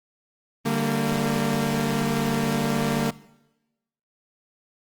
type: chord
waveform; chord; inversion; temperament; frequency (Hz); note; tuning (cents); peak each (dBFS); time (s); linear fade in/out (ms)
sawtooth; G minor; second; equal with one note detuned; 146.83 / 196 / 229.6; D3 / G3 / Bb3; 0 / 0 / -26; -23 / -25 / -20; 0.65-3.11; 10
effects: noise-tail reverb RT60 1.0 s tail -20 dB re dry + Opus 24 kbps